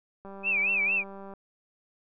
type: click train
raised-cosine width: 1 ms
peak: -31 dBFS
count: 214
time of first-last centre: 0.25-1.337 s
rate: 196 Hz
type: tone with vibrato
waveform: sine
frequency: 2489 Hz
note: D#7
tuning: in tune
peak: -23 dBFS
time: 0.43-1.04 s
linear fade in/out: 50 ms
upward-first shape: sine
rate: 4.4 Hz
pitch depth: 150 cents each way
effects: none